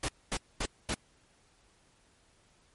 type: noise bursts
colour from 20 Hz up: pink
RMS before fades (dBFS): -32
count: 4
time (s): 0.03-0.944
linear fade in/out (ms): 5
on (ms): 56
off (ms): 230
effects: pink hiss -66 dBFS RMS until 2.74 s + MP3 48 kbps